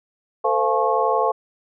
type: tone cluster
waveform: sine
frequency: 447.3 / 519 / 692 / 857 / 1090 Hz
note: A4 / C5 / F5 / A5 / C#6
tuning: +28 / -14 / -16 / -46 / -29 cents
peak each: -23 dBFS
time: 0.44-1.32 s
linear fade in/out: 10 ms
effects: none